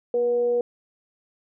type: tone with frequency modulation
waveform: sine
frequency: 482.6 Hz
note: B4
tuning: 40 cents flat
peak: -19 dBFS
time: 0.14-0.61 s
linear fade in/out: 2 ms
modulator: 245 Hz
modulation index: 0.21
effects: none